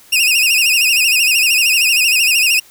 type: tone with vibrato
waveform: sawtooth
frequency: 2637 Hz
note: E7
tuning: in tune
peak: -7 dBFS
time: 0.12-2.6 s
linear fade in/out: 10 ms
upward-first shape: sine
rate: 13 Hz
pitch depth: 120 cents each way
effects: white hiss -45 dBFS RMS until 2.7 s